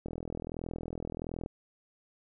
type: click train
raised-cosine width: 2 ms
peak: -24 dBFS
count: 59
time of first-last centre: 0.06-1.461 s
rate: 41.4 Hz
effects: none